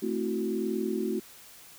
sine chord, F# half-diminished seventh, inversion first, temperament equal, 220 / 261.6 / 329.6 / 370 Hz, A3 / C4 / E4 / F#4, 0 / 0 / 0 / 0 cents, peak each -32 / -36 / -34 / -31 dBFS, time 0.02-1.2 s, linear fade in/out 10 ms, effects white hiss -51 dBFS RMS until 1.78 s

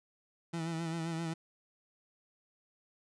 30% pulse tone with vibrato, 164.81 Hz, E3, in tune, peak -32 dBFS, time 0.53-1.34 s, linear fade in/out 10 ms, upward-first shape sine, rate 7.6 Hz, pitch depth 43 cents each way, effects resampled to 22050 Hz

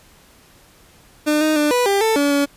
30% pulse tone with pitch steps, 301.2 / 309.8 / 297.6 / 491.9 / 397.8 / 443.6 / 286 / 283.8 Hz, D4 / D#4 / D4 / B4 / G4 / A4 / D4 / C#4, +44 / -7 / +23 / -7 / +25 / +14 / -46 / +41 cents, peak -12 dBFS, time 1.26-2.46 s, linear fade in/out 20 ms, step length 150 ms, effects pink hiss -50 dBFS RMS until 2.56 s + resampled to 32000 Hz

